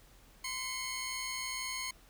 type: tone pair together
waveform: 15% pulse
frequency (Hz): 1030 / 2182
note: C6 / C#7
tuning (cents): -28 / -28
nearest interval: octave + minor second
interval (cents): 1300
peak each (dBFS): -34 / -32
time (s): 0.44-1.91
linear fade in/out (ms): 5
effects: added 41 Hz sine -60 dBFS peak until 2.09 s + pink hiss -62 dBFS RMS until 2.09 s